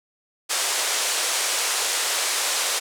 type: band-pass noise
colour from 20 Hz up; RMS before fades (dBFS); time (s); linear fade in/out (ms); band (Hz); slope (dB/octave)
white; -24; 0.49-2.8; 20; 420 to 9500; 24
effects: none